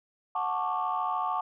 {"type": "chord", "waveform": "sine", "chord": "D major seventh", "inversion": "first", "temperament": "just", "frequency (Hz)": [734.2, 881, 1101.2, 1174.7], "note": ["F#5", "A5", "C#6", "D6"], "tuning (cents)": [-14, 2, -12, 0], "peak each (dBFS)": -32, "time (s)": [0.35, 1.41], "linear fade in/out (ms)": 5, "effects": ["tanh soft clip ceiling -19 dBFS"]}